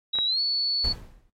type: tone with pitch glide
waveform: sine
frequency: 3860 to 4434 Hz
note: B7 to C#8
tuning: -40 to 0 cents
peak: -22 dBFS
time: 0.13-0.93 s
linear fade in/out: 10 ms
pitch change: +240 cents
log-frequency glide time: 0.26-0.41 s
type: clicks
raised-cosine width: 0.5 ms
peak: -29 / -19 dBFS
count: 2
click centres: 0.154 / 0.187 s
type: noise with exponential decay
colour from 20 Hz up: brown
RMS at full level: -26 dBFS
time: 0.84-1.3 s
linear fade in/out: 5 ms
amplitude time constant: 100 ms
effects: noise-tail reverb RT60 0.1 s tail -19 dB re dry + AAC 48 kbps